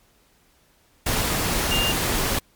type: tone in noise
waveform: sine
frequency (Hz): 2806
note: F7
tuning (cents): +8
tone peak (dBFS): -22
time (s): 1.71-1.92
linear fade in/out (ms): 5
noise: pink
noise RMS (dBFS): -23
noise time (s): 1.06-2.39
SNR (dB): -2
effects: pink hiss -60 dBFS RMS until 2.55 s + MP3 96 kbps